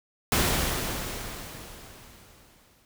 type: noise with exponential decay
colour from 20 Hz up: pink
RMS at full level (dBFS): -22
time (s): 0.32-2.85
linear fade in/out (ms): 1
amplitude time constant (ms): 550
effects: none